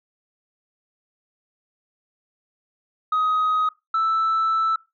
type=tone pair in turn; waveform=sine; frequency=1258 / 1319.8 Hz; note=D#6 / E6; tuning=+19 / +2 cents; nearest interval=minor second; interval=83 cents; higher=second; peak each=-16 dBFS; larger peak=neither; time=3.12-3.69 / 3.94-4.76 s; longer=second; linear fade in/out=5 ms; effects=noise-tail reverb RT60 0.2 s tail -20 dB re dry + tanh soft clip ceiling -16 dBFS